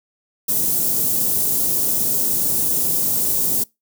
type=band-stop noise; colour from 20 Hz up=white; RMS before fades=-19 dBFS; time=0.48-3.64 s; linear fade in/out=10 ms; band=390 to 9500 Hz; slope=12 dB/octave; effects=noise-tail reverb RT60 0.2 s tail -24 dB re dry + high-pass 100 Hz 12 dB/octave